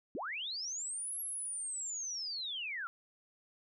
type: linear two-way sweep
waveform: sine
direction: up then down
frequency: 200 to 11360 to 1302 Hz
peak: -37 dBFS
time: 0.15-2.87 s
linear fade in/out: 0 ms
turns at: 1.2 s
effects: none